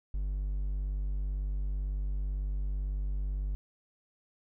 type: tone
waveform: triangle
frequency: 49 Hz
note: G1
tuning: in tune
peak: -28 dBFS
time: 0.14-3.55 s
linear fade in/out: 0 ms
effects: none